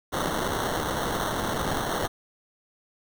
blue noise with sample-and-hold, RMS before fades -28 dBFS, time 0.12-2.08 s, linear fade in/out 20 ms, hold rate 2450 Hz, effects none

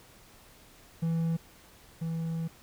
triangle tone pair in turn, 164.81 / 163.98 Hz, E3 / E3, 0 / -9 cents, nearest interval unison, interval 9 cents, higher first, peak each -24 / -28 dBFS, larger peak first, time 1.02-1.37 / 2.01-2.48 s, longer second, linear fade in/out 10 ms, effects pink hiss -56 dBFS RMS until 2.62 s

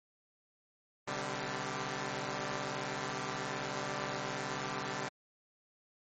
5% pulse chord, C suspended second, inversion none, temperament equal with one note detuned, 127.97 / 146.83 / 196 Hz, C3 / D3 / G3, -38 / 0 / 0 cents, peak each -29 dBFS, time 1.07-5.09 s, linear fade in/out 10 ms, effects MP3 32 kbps

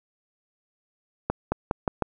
accelerating click train, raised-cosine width 1 ms, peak -9 dBFS, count 5, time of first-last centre 1.3-2.023 s, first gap 220 ms, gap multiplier 0.87, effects none

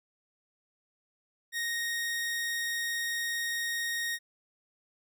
sawtooth tone, 1864.7 Hz, A#6, in tune, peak -27 dBFS, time 1.52-4.19 s, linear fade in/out 50 ms, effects none

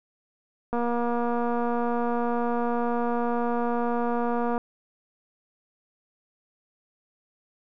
click train, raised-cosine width 1 ms, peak -15 dBFS, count 917, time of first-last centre 0.73-4.579 s, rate 238 Hz, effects none

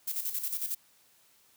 violet noise with tremolo, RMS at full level -32 dBFS, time 0.07-0.75 s, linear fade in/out 10 ms, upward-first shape square, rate 11 Hz, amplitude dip 60%, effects white hiss -64 dBFS RMS until 1.56 s + high-pass 60 Hz 12 dB/octave

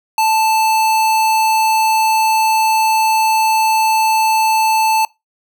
square tone, 880 Hz, A5, in tune, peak -12 dBFS, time 0.18-5.05 s, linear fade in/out 2 ms, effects noise-tail reverb RT60 0.2 s tail -22 dB re dry

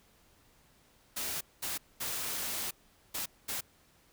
white noise bursts at uneven times, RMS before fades -36 dBFS, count 5, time 1.16-1.41 / 1.62-1.78 / 2-2.71 / 3.14-3.26 / 3.48-3.61 s, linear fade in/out 10 ms, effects pink hiss -65 dBFS RMS until 4.12 s

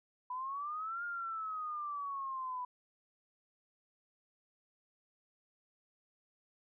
sine exponential two-way sweep, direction up then down, 987.8 to 1421 to 987.8 Hz, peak -37 dBFS, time 0.3-2.65 s, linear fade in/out 5 ms, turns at 1.04 s, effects none

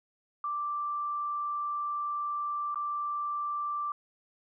sine tone with dropouts, 1174.7 Hz, D6, in tune, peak -30 dBFS, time 0.44-3.92 s, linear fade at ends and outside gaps 2 ms, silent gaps 2.745-2.757 s, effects none

